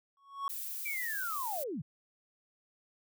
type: tone with exponential growth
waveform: triangle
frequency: 1108.7 Hz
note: C#6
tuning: in tune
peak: -27 dBFS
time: 0.17-0.48 s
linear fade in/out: 1 ms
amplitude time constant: 66 ms
type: noise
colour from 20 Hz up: violet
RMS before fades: -40 dBFS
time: 0.49-1.64 s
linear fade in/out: 10 ms
type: linear sweep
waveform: sine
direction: down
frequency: 2363 to 116.54 Hz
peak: -35 dBFS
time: 0.85-1.82 s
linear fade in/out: 10 ms
effects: none